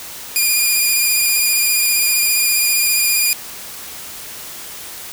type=tone with vibrato; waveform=5% pulse; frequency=2426 Hz; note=D#7; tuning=44 cents flat; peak=-4 dBFS; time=0.36-3.33 s; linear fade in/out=0 ms; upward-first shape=square; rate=15 Hz; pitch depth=17 cents each way; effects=white hiss -32 dBFS RMS until 5.12 s